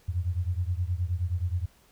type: beating tone pair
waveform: sine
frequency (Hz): 85.2 / 94.7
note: F2 / F#2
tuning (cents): -42 / +41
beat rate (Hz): 9.5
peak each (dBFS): -28 / -30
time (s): 0.08-1.66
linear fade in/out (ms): 10
effects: pink hiss -61 dBFS RMS until 1.91 s